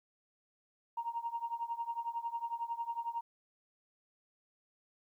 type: tone with tremolo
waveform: sine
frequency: 932.3 Hz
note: A#5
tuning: in tune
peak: -31 dBFS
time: 0.97-3.21 s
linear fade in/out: 5 ms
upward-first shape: triangle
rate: 11 Hz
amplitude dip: 95%
effects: tanh soft clip ceiling -27 dBFS + 12-bit